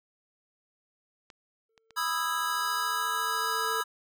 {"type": "clicks", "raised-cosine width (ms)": 0.2, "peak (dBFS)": [-31, -37, -33], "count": 3, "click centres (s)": [1.302, 1.778, 1.907]}
{"type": "tone with exponential growth", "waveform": "triangle", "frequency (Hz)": 448.1, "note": "A4", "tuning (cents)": 32, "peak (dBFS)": -32, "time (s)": [1.69, 3.81], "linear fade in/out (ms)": 5, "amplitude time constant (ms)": 460}
{"type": "chord", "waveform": "square", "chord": "E major seventh", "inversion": "second", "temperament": "equal with one note detuned", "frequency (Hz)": [987.8, 1244.5, 1318.5, 1645.9], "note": ["B5", "D#6", "E6", "G#6"], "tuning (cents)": [0, 0, 0, -16], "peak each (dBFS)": -34, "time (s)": [1.96, 3.84], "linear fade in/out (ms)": 20}
{"effects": []}